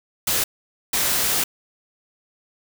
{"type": "noise bursts at uneven times", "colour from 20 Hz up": "white", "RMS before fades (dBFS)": -21, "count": 2, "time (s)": [[0.27, 0.44], [0.93, 1.44]], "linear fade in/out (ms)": 5, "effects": []}